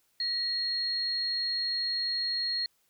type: tone pair together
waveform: sine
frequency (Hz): 1908 / 4283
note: A#6 / C8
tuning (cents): +40 / +40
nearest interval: octave + major second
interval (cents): 1400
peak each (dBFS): -40 / -28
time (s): 0.2-2.66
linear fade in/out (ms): 2
effects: white hiss -71 dBFS RMS until 2.89 s